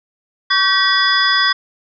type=tone cluster; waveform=sine; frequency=1127 / 1548 / 1925 / 3428 / 4940 Hz; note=C#6 / G6 / B6 / A7 / D#8; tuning=+28 / -22 / -45 / -46 / -13 cents; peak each=-18 dBFS; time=0.5-1.53 s; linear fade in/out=10 ms; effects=none